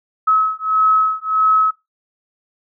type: beating tone pair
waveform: sine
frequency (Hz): 1285 / 1286.6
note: E6 / E6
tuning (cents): -45 / -42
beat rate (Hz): 1.6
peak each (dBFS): -16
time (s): 0.27-1.71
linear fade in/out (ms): 10
effects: noise-tail reverb RT60 0.2 s tail -20 dB re dry